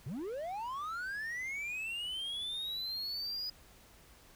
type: linear sweep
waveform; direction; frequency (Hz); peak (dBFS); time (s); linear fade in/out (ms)
triangle; up; 108.1 to 4978; -35; 0.06-3.5; 5
effects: added 50 Hz sine -66 dBFS peak until 4.35 s + pink hiss -60 dBFS RMS until 4.35 s